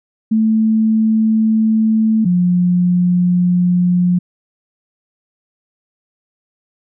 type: tone pair in turn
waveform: sine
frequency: 220 / 178.12 Hz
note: A3 / F3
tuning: 0 / +34 cents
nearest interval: major third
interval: 366 cents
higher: first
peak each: -10 dBFS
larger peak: neither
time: 0.31-2.25 / 2.25-4.19 s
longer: neither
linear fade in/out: 10 ms
effects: none